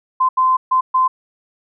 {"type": "tone bursts at uneven times", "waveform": "sine", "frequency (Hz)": 1033, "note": "C6", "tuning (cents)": -22, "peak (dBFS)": -11, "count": 4, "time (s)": [[0.2, 0.29], [0.37, 0.57], [0.71, 0.81], [0.94, 1.08]], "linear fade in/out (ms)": 10, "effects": []}